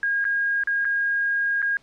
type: tone with dropouts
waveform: sine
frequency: 1628 Hz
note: G#6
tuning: 35 cents flat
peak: -20 dBFS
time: 0.03-1.77 s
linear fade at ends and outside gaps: 1 ms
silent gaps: 0.243-0.251 / 0.636-0.673 / 0.847-0.852 / 1.619-1.626 s
effects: pink hiss -58 dBFS RMS until 1.82 s + low-pass 6000 Hz 12 dB/octave